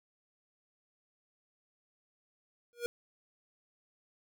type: tone with exponential growth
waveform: square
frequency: 476.9 Hz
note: A#4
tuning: 39 cents sharp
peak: -29 dBFS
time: 2.73-2.86 s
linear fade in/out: 0 ms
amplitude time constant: 27 ms
effects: none